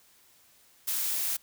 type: noise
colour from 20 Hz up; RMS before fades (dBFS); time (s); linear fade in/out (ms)
blue; -30; 0.87-1.37; 10
effects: white hiss -61 dBFS RMS until 1.42 s